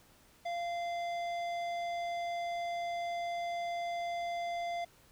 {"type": "tone with tanh clipping", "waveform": "sine", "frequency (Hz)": 691, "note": "F5", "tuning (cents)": -19, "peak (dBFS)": -36, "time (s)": [0.45, 4.85], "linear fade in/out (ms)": 10, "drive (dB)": 14, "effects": ["pink hiss -63 dBFS RMS until 5.11 s"]}